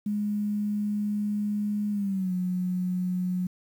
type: tone with pitch glide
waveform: sine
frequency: 207.7 to 181.86 Hz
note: G#3 to F#3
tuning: 0 to -30 cents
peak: -25 dBFS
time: 0.06-3.47 s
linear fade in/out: 5 ms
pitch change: -230 cents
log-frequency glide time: 1.91-2.33 s
effects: 9-bit